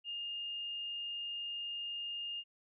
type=tone; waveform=sine; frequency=2826 Hz; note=F7; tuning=20 cents sharp; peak=-38 dBFS; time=0.04-2.44 s; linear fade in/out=50 ms; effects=none